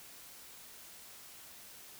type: silence
effects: white hiss -53 dBFS RMS until 1.99 s